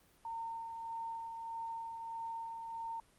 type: tone with tremolo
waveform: sine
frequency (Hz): 913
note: A#5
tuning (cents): -36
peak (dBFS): -38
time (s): 0.25-3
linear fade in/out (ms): 2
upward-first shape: sine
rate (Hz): 1.6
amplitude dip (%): 35
effects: pink hiss -67 dBFS RMS until 3.18 s + Opus 32 kbps